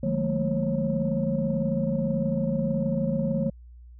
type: tone cluster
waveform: sine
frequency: 151.5 / 178 / 211.2 / 229.5 / 543 Hz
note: D#3 / F3 / G#3 / A#3 / C#5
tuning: -46 / +33 / +29 / -27 / -36 cents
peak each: -29 dBFS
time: 0.03-3.5 s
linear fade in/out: 5 ms
effects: tanh soft clip ceiling -14 dBFS + added 60 Hz sine -44 dBFS peak until 3.99 s

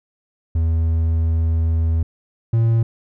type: tone pair in turn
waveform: triangle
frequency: 81.5 / 114.33 Hz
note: E2 / A#2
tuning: -19 / -33 cents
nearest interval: tritone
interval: 586 cents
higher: second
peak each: -13 / -11 dBFS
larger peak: second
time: 0.55-2.03 / 2.53-2.83 s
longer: first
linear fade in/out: 5 ms
effects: none

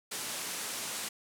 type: low-pass noise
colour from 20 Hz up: white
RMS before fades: -38 dBFS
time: 0.11-1.09 s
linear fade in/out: 10 ms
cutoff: 11000 Hz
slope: 24 dB/octave
effects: high-pass 150 Hz 12 dB/octave

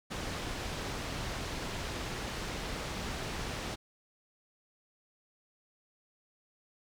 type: low-pass noise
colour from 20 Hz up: pink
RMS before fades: -38 dBFS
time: 0.1-3.76 s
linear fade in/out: 20 ms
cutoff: 6000 Hz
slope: 12 dB/octave
effects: none

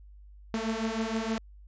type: beating tone pair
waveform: sawtooth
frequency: 220 / 226.4 Hz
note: A3 / A3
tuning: 0 / +50 cents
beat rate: 6.4 Hz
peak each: -28 dBFS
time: 0.54-1.38 s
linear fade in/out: 0 ms
effects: added 50 Hz sine -48 dBFS peak until 1.67 s + resampled to 16000 Hz

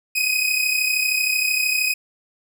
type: tone pair together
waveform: sawtooth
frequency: 2495 / 2528 Hz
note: D#7 / D#7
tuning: +4 / +27 cents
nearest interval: unison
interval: 23 cents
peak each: -18 dBFS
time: 0.15-1.94 s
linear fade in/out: 10 ms
effects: none

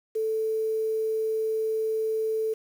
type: tone with quantisation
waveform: sine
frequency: 440 Hz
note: A4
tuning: in tune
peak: -24 dBFS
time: 0.15-2.54 s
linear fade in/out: 10 ms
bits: 8
effects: none

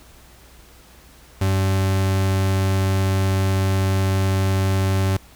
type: tone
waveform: 40% pulse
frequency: 96 Hz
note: G2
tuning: 36 cents flat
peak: -16 dBFS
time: 1.41-5.17 s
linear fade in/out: 5 ms
effects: added 60 Hz sine -49 dBFS peak until 5.35 s + pink hiss -49 dBFS RMS until 5.35 s

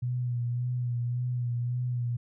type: tone with vibrato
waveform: sine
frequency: 122.2 Hz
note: B2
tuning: 18 cents flat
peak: -27 dBFS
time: 0.02-2.17 s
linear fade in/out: 10 ms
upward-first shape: sine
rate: 1.8 Hz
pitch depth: 33 cents each way
effects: none

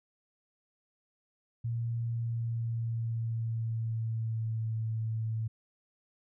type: tone with pitch glide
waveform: sine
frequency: 116.54 to 111.47 Hz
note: A#2 to A2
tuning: 0 to +23 cents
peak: -30 dBFS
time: 1.64-5.48 s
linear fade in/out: 10 ms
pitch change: -77 cents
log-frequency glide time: 2.04-4.75 s
effects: none

